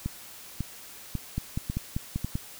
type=two click trains; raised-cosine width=5 ms; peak=-16 / -17 dBFS; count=6 / 5; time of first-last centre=1.38-2.355 / 0.06-2.246 s; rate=5.13 / 1.83 Hz; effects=white hiss -46 dBFS RMS until 2.59 s